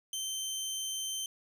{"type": "tone", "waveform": "20% pulse", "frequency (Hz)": 3107, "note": "G7", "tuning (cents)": -16, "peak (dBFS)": -29, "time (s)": [0.13, 1.26], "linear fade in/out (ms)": 2, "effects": []}